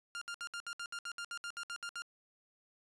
sawtooth tone bursts, 1400 Hz, F6, 4 cents sharp, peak -36 dBFS, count 15, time 0.15-2.02 s, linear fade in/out 0 ms, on 64 ms, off 65 ms, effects resampled to 22050 Hz

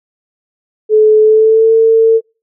sine tone with pitch glide, 430.7 to 449.5 Hz, A4 to A4, -37 to +37 cents, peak -4 dBFS, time 0.89-2.21 s, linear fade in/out 50 ms, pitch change +74 cents, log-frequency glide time 1.21-1.71 s, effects noise-tail reverb RT60 0.3 s tail -24 dB re dry

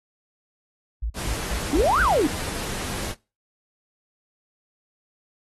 sine tone bursts, 55.3 Hz, A1, 9 cents sharp, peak -23 dBFS, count 5, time 1.02-2.07 s, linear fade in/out 10 ms, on 82 ms, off 160 ms
pink noise, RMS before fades -31 dBFS, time 1.14-3.15 s, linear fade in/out 50 ms
sine exponential two-way sweep, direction up then down, 267.8 to 1600 to 267.8 Hz, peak -17 dBFS, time 1.73-2.27 s, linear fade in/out 2 ms, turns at 2.01 s
effects noise-tail reverb RT60 0.3 s tail -23 dB re dry + AAC 32 kbps

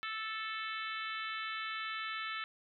harmonic tone, 439.3 Hz, A4, 3 cents flat, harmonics 3 / 4 / 5 / 6 / 7 / 8 / 9, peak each -41 / -43 / -45 / -47 / -48 / -49 / -50 dBFS, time 0.03-2.44 s, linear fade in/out 0 ms, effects none

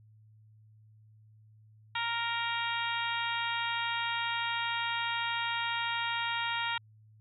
harmonic tone, 466.2 Hz, A#4, in tune, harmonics 2 / 3 / 4 / 5 / 6 / 7 / 8, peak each -35 / -37 / -38 / -39 / -40 / -40 / -41 dBFS, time 1.95-6.78 s, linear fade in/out 5 ms, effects added 108 Hz sine -56 dBFS peak until 7.2 s

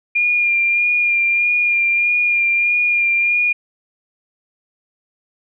sine tone with vibrato, 2410 Hz, D7, 44 cents sharp, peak -13 dBFS, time 0.15-3.53 s, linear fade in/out 10 ms, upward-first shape sine, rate 1.6 Hz, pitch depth 20 cents each way, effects none

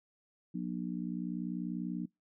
harmonic tone, 60.2 Hz, B1, 44 cents flat, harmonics 3 / 4 / 5, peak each -37 / -39 / -41 dBFS, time 0.54-2.06 s, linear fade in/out 10 ms, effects noise-tail reverb RT60 0.2 s tail -26 dB re dry

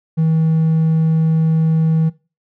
triangle tone, 160.4 Hz, E3, 47 cents flat, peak -9 dBFS, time 0.17-2.1 s, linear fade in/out 20 ms, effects noise-tail reverb RT60 0.3 s tail -21 dB re dry + tanh soft clip ceiling -5 dBFS

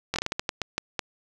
slowing click train, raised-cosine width 0.2 ms, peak -9 dBFS, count 11, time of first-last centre 0.14-0.992 s, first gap 20 ms, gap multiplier 1.3, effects none

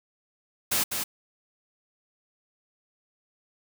white noise with echo, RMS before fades -25 dBFS, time 0.71-0.84 s, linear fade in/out 10 ms, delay 200 ms, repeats 1, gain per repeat -5 dB, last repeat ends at 1.04 s, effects none

